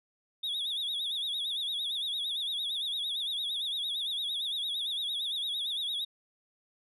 sine tone with vibrato, 3556 Hz, A7, 18 cents sharp, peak -28 dBFS, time 0.43-6.05 s, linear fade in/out 10 ms, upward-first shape sine, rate 8.8 Hz, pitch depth 130 cents each way, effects tanh soft clip ceiling -30 dBFS

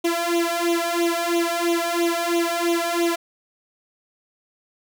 sawtooth tone with flanger, 340.7 Hz, F4, 43 cents flat, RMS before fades -22 dBFS, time 0.04-3.16 s, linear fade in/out 10 ms, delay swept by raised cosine 0.3 to 1.7 ms, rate 3 Hz, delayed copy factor +0.95, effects none

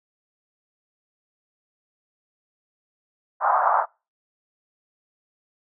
pink band-pass noise, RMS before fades -20 dBFS, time 3.4-3.86 s, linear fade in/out 50 ms, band 690 to 1300 Hz, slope 48 dB/octave, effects noise-tail reverb RT60 0.3 s tail -26 dB re dry

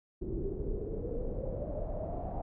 brown noise with low-pass filter sweep, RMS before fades -36 dBFS, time 0.21-2.42 s, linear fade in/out 10 ms, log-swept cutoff 350 to 740 Hz, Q 7.6, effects none

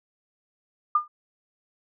sine tone with exponential decay, 1207 Hz, D6, 47 cents sharp, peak -14 dBFS, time 0.95-1.08 s, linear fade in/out 5 ms, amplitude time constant 28 ms, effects none

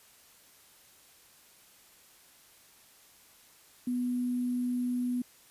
sine tone with sample-and-hold, 246.9 Hz, B3, in tune, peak -28 dBFS, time 3.87-5.22 s, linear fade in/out 5 ms, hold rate 11025 Hz, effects white hiss -59 dBFS RMS until 5.5 s + resampled to 32000 Hz

